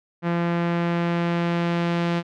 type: tone with low-pass filter sweep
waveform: sawtooth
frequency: 171.2 Hz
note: F3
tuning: 34 cents flat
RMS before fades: -23 dBFS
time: 0.22-2.23 s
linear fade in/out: 50 ms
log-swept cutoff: 2000 to 3400 Hz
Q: 1
effects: none